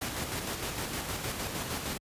pink noise with tremolo, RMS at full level -33 dBFS, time 0.01-1.98 s, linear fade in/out 10 ms, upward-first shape square, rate 6.5 Hz, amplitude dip 35%, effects high-pass 60 Hz 12 dB/octave + resampled to 32000 Hz

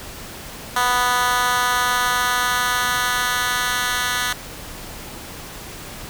10% pulse tone with high-pass filter sweep, 246.9 Hz, B3, in tune, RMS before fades -20 dBFS, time 0.76-4.33 s, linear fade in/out 5 ms, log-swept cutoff 1000 to 1800 Hz, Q 1.3, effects pink hiss -35 dBFS RMS until 6.09 s

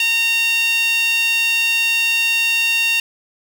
sawtooth tone with high-pass filter, 918 Hz, A#5, 27 cents flat, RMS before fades -17 dBFS, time 0-3 s, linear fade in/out 2 ms, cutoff 2800 Hz, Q 5, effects 8-bit

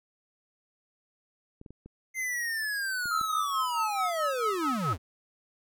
clicks, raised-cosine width 3 ms, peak -33 dBFS, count 6, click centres 1.614 / 1.662 / 1.706 / 1.86 / 3.057 / 3.212 s
square linear sweep, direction down, 2093 to 68.4 Hz, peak -30 dBFS, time 2.14-4.98 s, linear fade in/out 50 ms
sine tone with tremolo, 1285 Hz, E6, 45 cents flat, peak -26 dBFS, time 3.11-4.93 s, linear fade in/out 2 ms, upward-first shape sine, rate 4.6 Hz, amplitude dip 80%
effects none

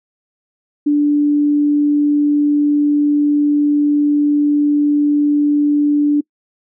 sine tone, 292.8 Hz, D4, 5 cents flat, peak -10 dBFS, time 0.86-6.21 s, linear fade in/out 10 ms, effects noise-tail reverb RT60 0.1 s tail -25 dB re dry

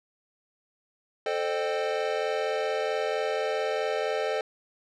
square chord, A half-diminished seventh, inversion none, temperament equal with one note detuned, 440 / 523.3 / 607.7 / 784 Hz, A4 / C5 / Eb5 / G5, 0 / 0 / -41 / 0 cents, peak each -31 / -33 / -32 / -35 dBFS, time 1.26-4.41 s, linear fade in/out 2 ms, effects low-pass 4000 Hz 12 dB/octave

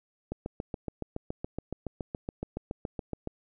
click train, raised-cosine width 2 ms, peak -20 dBFS, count 22, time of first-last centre 0.32-3.274 s, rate 7.11 Hz, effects none

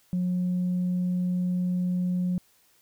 sine tone, 180 Hz, F#3, 47 cents flat, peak -22 dBFS, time 0.13-2.38 s, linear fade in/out 0 ms, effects tanh soft clip ceiling -21 dBFS + white hiss -63 dBFS RMS until 2.81 s

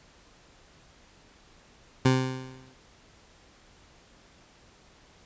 20% pulse tone with exponential decay, 130 Hz, C3, 11 cents flat, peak -12 dBFS, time 2.05-2.74 s, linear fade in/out 5 ms, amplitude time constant 150 ms, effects pink hiss -57 dBFS RMS until 5.25 s + resampled to 16000 Hz

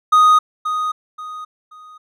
triangle tone with echo, 1244.5 Hz, D#6, in tune, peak -6 dBFS, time 0.12-0.39 s, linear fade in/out 10 ms, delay 530 ms, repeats 3, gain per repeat -10 dB, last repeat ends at 1.98 s, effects none

